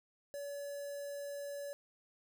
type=tone with notch filter; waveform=square; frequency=570 Hz; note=C#5; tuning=48 cents sharp; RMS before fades=-43 dBFS; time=0.34-1.73 s; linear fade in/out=0 ms; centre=2600 Hz; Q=0.65; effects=none